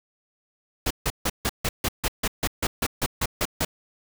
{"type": "noise bursts", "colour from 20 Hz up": "pink", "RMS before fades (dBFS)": -24, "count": 15, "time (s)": [0.86, 3.65], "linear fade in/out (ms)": 5, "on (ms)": 46, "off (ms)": 150, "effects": []}